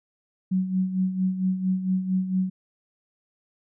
sine tone with tremolo, 186.7 Hz, F#3, 16 cents sharp, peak -19 dBFS, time 0.51-2.5 s, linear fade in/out 10 ms, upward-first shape sine, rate 4.4 Hz, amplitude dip 65%, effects none

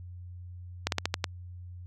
slowing click train, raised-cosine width 0.2 ms, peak -9 dBFS, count 6, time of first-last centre 0.87-1.242 s, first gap 52 ms, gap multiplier 1.18, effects added 89 Hz sine -41 dBFS peak until 1.86 s

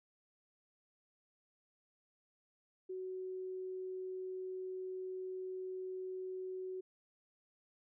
sine tone, 372.7 Hz, F#4, 13 cents sharp, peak -40 dBFS, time 2.89-6.81 s, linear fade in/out 10 ms, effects none

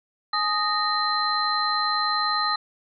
sine tone cluster, 843 / 1244 / 1849 / 4095 Hz, G#5 / D#6 / A#6 / C8, +26 / -1 / -15 / -38 cents, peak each -30 / -24 / -30 / -26 dBFS, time 0.33-2.56 s, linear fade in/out 5 ms, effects none

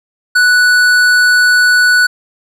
sine tone with tanh clipping, 1480 Hz, F#6, in tune, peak -8 dBFS, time 0.35-2.07 s, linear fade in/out 10 ms, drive 14 dB, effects none

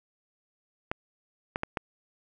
clicks, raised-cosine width 0.5 ms, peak -14 dBFS, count 4, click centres 0.915 / 1.559 / 1.634 / 1.772 s, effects none

